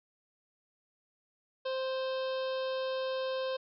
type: harmonic tone with a mistuned harmonic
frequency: 523.3 Hz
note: C5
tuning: in tune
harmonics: 1 / 2 / 3 / 5 / 6 / 7 / 8 / 9 / 10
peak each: -32 / -42 / -46 / -49 / -48 / -48 / -51 / -55 / -56 dBFS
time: 1.65-3.57 s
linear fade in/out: 10 ms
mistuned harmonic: 7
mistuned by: +20 cents
effects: none